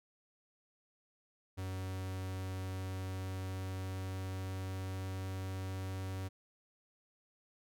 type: tone with pitch glide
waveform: 45% pulse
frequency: 94.1 to 94.81 Hz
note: F#2 to F#2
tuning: +30 to +43 cents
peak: -38 dBFS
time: 1.57-6.29 s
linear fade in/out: 20 ms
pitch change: +13 cents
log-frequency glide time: 2.6-5.72 s
effects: none